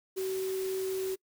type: tone in noise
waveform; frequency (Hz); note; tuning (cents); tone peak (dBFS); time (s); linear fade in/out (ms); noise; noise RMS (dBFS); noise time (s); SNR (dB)
sine; 379.2; F#4; +43; -30; 0.16-1.16; 20; white; -44; 0.16-1.16; +11
effects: noise-tail reverb RT60 0.1 s tail -24 dB re dry